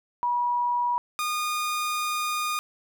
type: tone pair in turn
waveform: sine / sawtooth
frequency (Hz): 968 / 1223.1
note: B5 / D#6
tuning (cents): -35 / -30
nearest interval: major third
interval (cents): 405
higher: second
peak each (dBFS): -22 / -22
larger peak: neither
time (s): 0.23-0.98 / 1.19-2.59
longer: second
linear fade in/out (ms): 0
effects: none